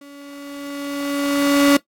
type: tone with level ramp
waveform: 35% pulse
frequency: 283.4 Hz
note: C#4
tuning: 38 cents sharp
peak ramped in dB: -37 to -7 dBFS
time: 0.01-1.77 s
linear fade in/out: 5 ms
effects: noise-tail reverb RT60 0.1 s tail -17 dB re dry + AAC 64 kbps